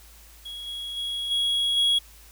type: tone with level steps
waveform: triangle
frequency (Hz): 3322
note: G#7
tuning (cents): 0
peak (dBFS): -33 / -30 / -26 / -20 / -17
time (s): 0.45-1.99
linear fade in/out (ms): 10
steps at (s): 0.66 / 0.96 / 1.3 / 1.76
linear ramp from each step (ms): 20
effects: added 55 Hz sine -50 dBFS peak until 2.31 s + white hiss -52 dBFS RMS until 2.31 s